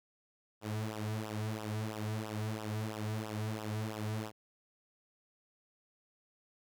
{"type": "tone with flanger", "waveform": "sawtooth", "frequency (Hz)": 107.9, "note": "A2", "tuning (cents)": -33, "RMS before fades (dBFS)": -38, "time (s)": [0.61, 4.32], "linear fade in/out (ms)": 50, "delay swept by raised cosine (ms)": [0.45, 3.75], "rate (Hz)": 3, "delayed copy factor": -0.85, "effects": []}